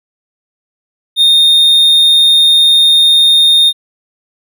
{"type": "tone", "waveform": "triangle", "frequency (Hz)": 3671, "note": "A#7", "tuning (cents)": -27, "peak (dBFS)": -3, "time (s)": [1.16, 3.73], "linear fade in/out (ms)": 50, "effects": []}